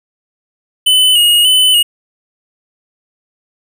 square tone with vibrato, 2945 Hz, F#7, 9 cents flat, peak -7 dBFS, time 0.86-1.83 s, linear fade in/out 10 ms, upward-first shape square, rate 1.7 Hz, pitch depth 42 cents each way, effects 8-bit

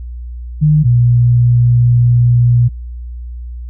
sine tone pair in turn, 152.1 / 120.72 Hz, D#3 / B2, -39 / -39 cents, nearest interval major third, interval 400 cents, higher first, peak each -6 dBFS, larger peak neither, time 0.61-0.84 / 0.84-2.69 s, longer second, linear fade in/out 20 ms, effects added 60 Hz sine -23 dBFS peak until 3.69 s

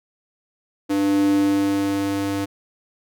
square tone with high-pass filter sweep, 99 Hz, G2, 18 cents sharp, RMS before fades -20 dBFS, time 0.89-2.46 s, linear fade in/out 20 ms, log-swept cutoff 330 to 210 Hz, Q 5.1, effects none

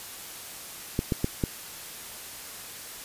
clicks, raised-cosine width 3 ms, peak -11 dBFS, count 4, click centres 0.991 / 1.122 / 1.244 / 1.438 s, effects white hiss -41 dBFS RMS until 3.04 s + resampled to 32000 Hz

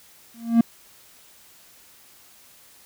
triangle tone with exponential growth, 231.3 Hz, A#3, 13 cents flat, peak -7 dBFS, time 0.34-0.61 s, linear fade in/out 5 ms, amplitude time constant 58 ms, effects white hiss -52 dBFS RMS until 2.85 s

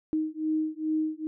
sine beating tone pair, 311.1 / 313.5 Hz, D#4 / D#4, 0 / +13 cents, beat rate 2.4 Hz, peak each -29 / -29 dBFS, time 0.13-1.27 s, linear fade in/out 0 ms, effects none

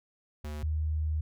square / sine tone pair in turn, 75.2 / 77.45 Hz, D2 / D#2, +42 / -7 cents, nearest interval minor second, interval 51 cents, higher second, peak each -36 / -27 dBFS, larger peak second, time 0.44-0.63 / 0.63-1.21 s, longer second, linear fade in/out 5 ms, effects none

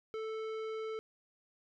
sine tone with tanh clipping, 440 Hz, A4, in tune, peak -39 dBFS, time 0.14-0.99 s, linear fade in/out 0 ms, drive 15 dB, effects none

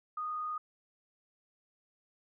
sine tone with frequency modulation, 1235 Hz, D#6, 13 cents flat, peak -34 dBFS, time 0.17-0.58 s, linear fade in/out 5 ms, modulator 34.8 Hz, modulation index 0.35, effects none

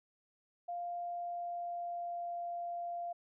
sine tone with pitch glide, 698.5 to 693.7 Hz, F5 to F5, 0 to -12 cents, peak -37 dBFS, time 0.68-3.13 s, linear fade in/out 10 ms, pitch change -12 cents, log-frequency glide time 0.97-2.39 s, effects none

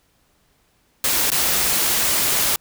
white noise with dropouts, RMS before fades -19 dBFS, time 1.04-2.56 s, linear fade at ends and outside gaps 2 ms, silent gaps 1.303-1.317 s, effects pink hiss -62 dBFS RMS until 2.6 s

